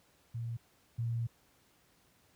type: tone pair in turn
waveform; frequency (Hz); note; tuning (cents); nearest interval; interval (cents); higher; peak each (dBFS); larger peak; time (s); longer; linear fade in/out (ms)
sine; 116.54 / 116.54; A#2 / A#2; 0 / 0; unison; 0; neither; -35 / -31; second; 0.34-0.57 / 0.98-1.27; second; 10
effects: pink hiss -68 dBFS RMS until 2.35 s + high-pass 60 Hz 12 dB/octave